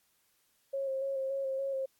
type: tone with vibrato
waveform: sine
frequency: 540 Hz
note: C#5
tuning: 45 cents flat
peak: -31 dBFS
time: 0.73-1.86 s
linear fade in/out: 10 ms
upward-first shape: square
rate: 3.5 Hz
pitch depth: 21 cents each way
effects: white hiss -72 dBFS RMS until 1.99 s + AAC 64 kbps